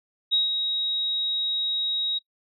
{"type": "tone with ADSR envelope", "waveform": "sine", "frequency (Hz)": 3800, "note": "A#7", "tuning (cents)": 33, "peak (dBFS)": -18, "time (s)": [0.31, 2.19], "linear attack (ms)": 23, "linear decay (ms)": 150, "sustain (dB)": -6, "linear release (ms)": 16, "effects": ["noise-tail reverb RT60 0.1 s tail -19 dB re dry"]}